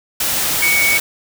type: tone in noise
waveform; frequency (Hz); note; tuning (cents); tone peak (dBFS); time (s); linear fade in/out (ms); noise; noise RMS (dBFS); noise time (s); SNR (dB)
sine; 2237; C#7; +15; -13; 0.62-0.98; 5; white; -18; 0.2-1; +2
effects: none